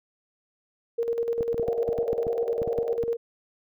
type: tone with tremolo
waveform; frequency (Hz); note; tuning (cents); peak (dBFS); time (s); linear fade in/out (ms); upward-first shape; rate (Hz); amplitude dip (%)
sine; 466.2; A#4; 0; -22; 0.98-3.17; 10; square; 10; 55
type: clicks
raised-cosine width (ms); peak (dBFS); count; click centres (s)
2; -19; 12; 1.408 / 1.544 / 1.597 / 1.684 / 1.89 / 1.987 / 2.131 / 2.268 / 2.618 / 2.676 / 2.787 / 3.037
type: band-pass noise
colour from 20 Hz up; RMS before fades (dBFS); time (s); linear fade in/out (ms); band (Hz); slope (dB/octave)
pink; -35; 1.62-2.97; 10; 390 to 740; 96
effects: none